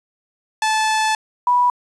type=tone pair in turn; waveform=sawtooth / sine; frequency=871 / 980.5 Hz; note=A5 / B5; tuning=-18 / -13 cents; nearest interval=major second; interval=205 cents; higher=second; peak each=-12 dBFS; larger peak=neither; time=0.62-1.15 / 1.47-1.7 s; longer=first; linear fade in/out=2 ms; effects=resampled to 22050 Hz + 8-bit